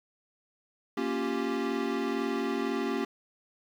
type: chord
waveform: square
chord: G half-diminished seventh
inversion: first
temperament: equal with one note detuned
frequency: 233.1 / 277.2 / 349.2 / 390.9 Hz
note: Bb3 / Db4 / F4 / G4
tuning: 0 / 0 / 0 / -5 cents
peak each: -35 / -34 / -37 / -34 dBFS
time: 0.97-3.05 s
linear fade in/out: 5 ms
effects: low-pass 4000 Hz 12 dB/octave + 9-bit